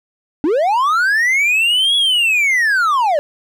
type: linear two-way sweep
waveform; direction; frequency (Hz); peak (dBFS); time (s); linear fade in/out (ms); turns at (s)
triangle; up then down; 274.2 to 3385 to 555; -10; 0.44-3.19; 0; 1.96
effects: none